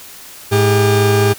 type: tone pair together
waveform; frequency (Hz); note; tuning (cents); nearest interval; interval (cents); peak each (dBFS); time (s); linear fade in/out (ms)
40% pulse; 106.37 / 401.6; G#2 / G4; +42 / +42; octave + major seventh; 2300; -12; 0.51-1.34; 20
effects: white hiss -36 dBFS RMS until 1.38 s